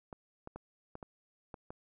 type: clicks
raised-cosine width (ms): 1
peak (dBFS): -30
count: 7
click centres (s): 0.128 / 0.474 / 0.56 / 0.954 / 1.028 / 1.542 / 1.705
effects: none